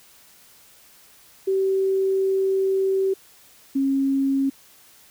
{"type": "tone pair in turn", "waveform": "sine", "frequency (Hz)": [384.8, 272.1], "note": ["G4", "C#4"], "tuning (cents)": [-32, -32], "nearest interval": "tritone", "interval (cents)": 600, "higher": "first", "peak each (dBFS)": -18, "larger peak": "neither", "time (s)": [[1.47, 3.14], [3.75, 4.5]], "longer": "first", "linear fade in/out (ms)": 10, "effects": ["white hiss -52 dBFS RMS until 5.1 s"]}